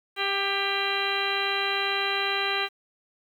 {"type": "harmonic tone with a mistuned harmonic", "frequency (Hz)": 396.4, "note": "G4", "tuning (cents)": 19, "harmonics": [1, 2, 3, 4, 5, 6, 7, 8, 10], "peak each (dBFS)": [-33, -33, -33, -33, -33, -33, -33, -33, -33], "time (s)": [0.16, 2.69], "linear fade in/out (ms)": 50, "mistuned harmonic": 2, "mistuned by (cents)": -15, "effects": ["9-bit"]}